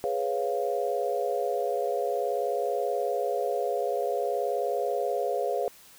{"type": "chord", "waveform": "sine", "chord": "C# dominant seventh", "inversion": "second", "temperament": "equal", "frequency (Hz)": [415.3, 493.9, 554.4, 698.5], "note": ["G#4", "B4", "C#5", "E#5"], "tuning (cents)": [0, 0, 0, 0], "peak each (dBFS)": -31, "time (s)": [0.04, 5.68], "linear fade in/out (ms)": 0, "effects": ["white hiss -53 dBFS RMS until 5.98 s"]}